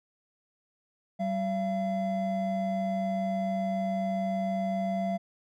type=tone pair together; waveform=triangle; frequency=191.93 / 681 Hz; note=G3 / F5; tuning=-36 / -44 cents; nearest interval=octave + minor seventh; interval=2192 cents; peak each=-28 dBFS; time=1.19-5.18 s; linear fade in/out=20 ms; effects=none